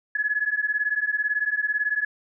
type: beating tone pair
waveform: sine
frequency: 1689 / 1707 Hz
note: G#6 / G#6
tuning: +29 / +47 cents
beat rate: 18 Hz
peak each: -25 dBFS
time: 0.15-2.05 s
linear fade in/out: 5 ms
effects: none